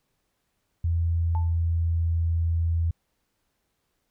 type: tone with pitch glide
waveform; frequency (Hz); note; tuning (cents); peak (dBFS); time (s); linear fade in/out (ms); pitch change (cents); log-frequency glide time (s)
sine; 84 to 83.28; E2 to E2; +33 to +18; -21; 0.84-2.91; 5; -15; 0.96-2.18
type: tone with exponential decay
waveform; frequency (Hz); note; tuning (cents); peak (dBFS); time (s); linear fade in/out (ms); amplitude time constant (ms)
sine; 880; A5; 0; -30; 1.35-1.58; 0; 48
effects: pink hiss -75 dBFS RMS until 4.1 s